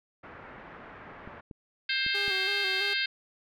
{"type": "low-pass noise", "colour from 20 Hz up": "white", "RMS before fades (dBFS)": -47, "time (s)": [0.23, 1.41], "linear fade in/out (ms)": 10, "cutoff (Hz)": 1800, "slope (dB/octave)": 24}
{"type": "clicks", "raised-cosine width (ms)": 3, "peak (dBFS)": -30, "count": 4, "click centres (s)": [1.275, 1.512, 2.064, 2.28]}
{"type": "harmonic tone", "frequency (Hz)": 528, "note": "C5", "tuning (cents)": 16, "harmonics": [3, 4, 5, 6, 7, 8, 9], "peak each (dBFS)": [-32, -33, -34, -35, -35, -36, -37], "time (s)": [1.89, 3.06], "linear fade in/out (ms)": 5}
{"type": "tone with vibrato", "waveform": "sawtooth", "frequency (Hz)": 392, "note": "G4", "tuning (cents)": 0, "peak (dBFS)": -33, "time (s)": [2.14, 2.94], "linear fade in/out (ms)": 10, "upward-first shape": "square", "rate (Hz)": 3, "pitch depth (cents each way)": 54}
{"effects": []}